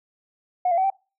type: tone with pitch steps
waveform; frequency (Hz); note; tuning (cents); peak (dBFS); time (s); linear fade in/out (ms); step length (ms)
sine; 726 / 683 / 758 / 778; F#5 / F5 / F#5 / G5; -33 / -39 / +42 / -13; -17; 0.65-0.902; 5; 63
effects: noise-tail reverb RT60 0.3 s tail -23 dB re dry + tanh soft clip ceiling -13 dBFS